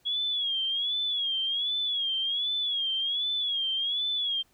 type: tone with vibrato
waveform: sine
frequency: 3322 Hz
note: G#7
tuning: in tune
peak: -26 dBFS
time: 0.05-4.43 s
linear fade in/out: 20 ms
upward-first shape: sine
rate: 1.3 Hz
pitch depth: 100 cents each way
effects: pink hiss -66 dBFS RMS until 4.53 s